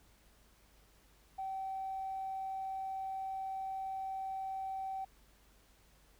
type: tone with tanh clipping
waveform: triangle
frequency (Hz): 769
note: G5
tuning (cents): -33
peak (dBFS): -37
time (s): 1.38-5.05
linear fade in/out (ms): 10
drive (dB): 4
effects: added 50 Hz sine -66 dBFS peak until 6.19 s + pink hiss -67 dBFS RMS until 6.19 s

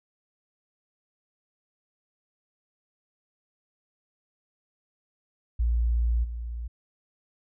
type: tone with level steps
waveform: sine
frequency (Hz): 58.27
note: A#1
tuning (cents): 0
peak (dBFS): -21 / -31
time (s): 5.59-6.68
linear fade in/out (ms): 10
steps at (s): 6.23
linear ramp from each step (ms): 20
effects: none

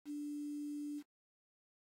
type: tone with quantisation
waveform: sine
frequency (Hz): 293.1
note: D4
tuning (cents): -3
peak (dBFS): -40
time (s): 0.05-1.03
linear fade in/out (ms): 50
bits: 10
effects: AAC 48 kbps

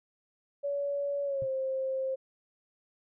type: tone with pitch glide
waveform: sine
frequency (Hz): 567 to 529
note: C#5 to C5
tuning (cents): +39 to +19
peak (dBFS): -29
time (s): 0.63-2.16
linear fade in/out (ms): 20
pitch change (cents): -120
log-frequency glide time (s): 1.24-1.49
type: tone with exponential decay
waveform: triangle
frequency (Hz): 125.9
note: B2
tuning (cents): +34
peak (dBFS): -33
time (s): 1.42-1.5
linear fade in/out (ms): 0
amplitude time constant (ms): 16
effects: none

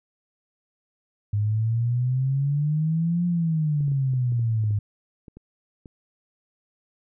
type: exponential two-way sweep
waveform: sine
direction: up then down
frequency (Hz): 102.3 to 176.6 to 102.3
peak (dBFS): -20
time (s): 1.33-4.79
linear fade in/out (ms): 5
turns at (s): 3.26
type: clicks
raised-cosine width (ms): 3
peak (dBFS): -30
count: 11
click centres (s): 3.807 / 3.881 / 3.918 / 4.136 / 4.322 / 4.394 / 4.639 / 4.708 / 5.282 / 5.37 / 5.858
effects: none

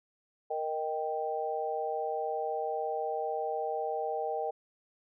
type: chord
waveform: sine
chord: Eb major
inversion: second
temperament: equal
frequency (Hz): 466.2 / 622.3 / 784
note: Bb4 / Eb5 / G5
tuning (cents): 0 / 0 / 0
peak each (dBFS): -35 / -36 / -34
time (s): 0.5-4.51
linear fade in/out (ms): 10
effects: none

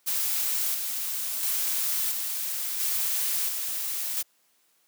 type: noise with tremolo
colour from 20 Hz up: blue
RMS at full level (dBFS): -27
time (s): 0.06-4.23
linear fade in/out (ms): 20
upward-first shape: square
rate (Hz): 0.73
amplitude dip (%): 35
effects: white hiss -67 dBFS RMS until 4.87 s + high-pass 200 Hz 12 dB/octave

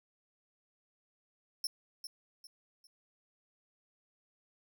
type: tone with echo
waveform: sawtooth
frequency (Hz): 5360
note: E8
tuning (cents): +28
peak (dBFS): -30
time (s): 1.64-1.67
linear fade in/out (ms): 2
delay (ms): 400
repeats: 3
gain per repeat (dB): -9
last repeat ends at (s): 2.87
effects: none

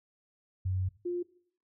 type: tone pair in turn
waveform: sine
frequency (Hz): 93.3 / 352.3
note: F#2 / F4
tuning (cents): +15 / +15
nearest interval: octave + major seventh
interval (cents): 2300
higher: second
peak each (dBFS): -28 / -30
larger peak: first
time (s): 0.65-0.89 / 1.05-1.23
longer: first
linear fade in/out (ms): 10
effects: noise-tail reverb RT60 0.6 s tail -19 dB re dry

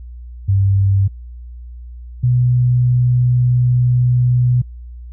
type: tone pair in turn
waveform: sine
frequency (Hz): 98 / 123.76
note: G2 / B2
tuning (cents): 0 / +4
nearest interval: major third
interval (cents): 404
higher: second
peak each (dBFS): -10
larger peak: neither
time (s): 0.48-1.08 / 2.23-4.62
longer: second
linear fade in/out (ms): 10
effects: added 60 Hz sine -30 dBFS peak until 5.12 s

